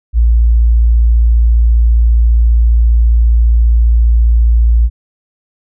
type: tone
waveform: sine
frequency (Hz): 57.4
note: A#1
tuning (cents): -26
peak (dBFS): -5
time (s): 0.13-4.9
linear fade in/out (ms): 50
effects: none